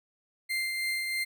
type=tone with tremolo; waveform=35% pulse; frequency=2093 Hz; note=C7; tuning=in tune; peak=-26 dBFS; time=0.49-1.25 s; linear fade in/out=20 ms; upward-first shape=triangle; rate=3.1 Hz; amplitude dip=35%; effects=none